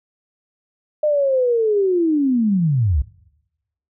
sine linear sweep, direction down, 612 to 60.7 Hz, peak -14 dBFS, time 1.03-3.02 s, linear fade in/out 5 ms, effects noise-tail reverb RT60 0.9 s tail -22 dB re dry

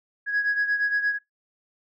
sine beating tone pair, 1661.2 / 1669.8 Hz, G#6 / G#6, 0 / +9 cents, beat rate 8.6 Hz, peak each -21 / -27 dBFS, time 0.26-1.19 s, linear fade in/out 50 ms, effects noise-tail reverb RT60 0.2 s tail -24 dB re dry + tanh soft clip ceiling -17 dBFS

